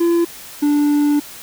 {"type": "tone pair in turn", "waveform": "triangle", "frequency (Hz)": [340.5, 292.7], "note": ["F4", "D4"], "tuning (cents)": [-44, -6], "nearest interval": "minor third", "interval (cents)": 262, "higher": "first", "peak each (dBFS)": -10, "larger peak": "neither", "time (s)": [[0, 0.25], [0.62, 1.2]], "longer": "second", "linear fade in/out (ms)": 10, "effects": ["white hiss -36 dBFS RMS until 1.42 s"]}